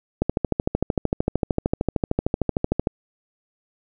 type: click train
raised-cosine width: 2 ms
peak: -6 dBFS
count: 36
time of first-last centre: 0.22-2.872 s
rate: 13.2 Hz
effects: none